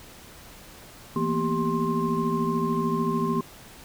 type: tone cluster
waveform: sine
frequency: 166 / 228.5 / 242 / 392.5 / 1056 Hz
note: E3 / A#3 / B3 / G4 / C6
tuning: +12 / -34 / -35 / +2 / +16 cents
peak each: -29 dBFS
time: 1.16-3.41 s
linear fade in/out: 2 ms
effects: pink hiss -47 dBFS RMS until 3.84 s